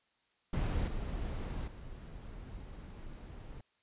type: noise with level steps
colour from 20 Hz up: brown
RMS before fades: -32 / -38 / -47 dBFS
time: 0.53-3.61 s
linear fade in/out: 5 ms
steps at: 0.87 / 1.67 s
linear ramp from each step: 10 ms
effects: white hiss -75 dBFS RMS until 3.82 s + resampled to 8000 Hz